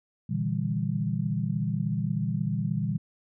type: chord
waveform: sine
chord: E half-diminished seventh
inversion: second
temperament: just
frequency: 118.67 / 148.33 / 164.81 / 197.78 Hz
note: Bb2 / D3 / E3 / G3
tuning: +31 / +18 / 0 / +16 cents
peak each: -31 dBFS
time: 0.29-2.98 s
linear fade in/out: 10 ms
effects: none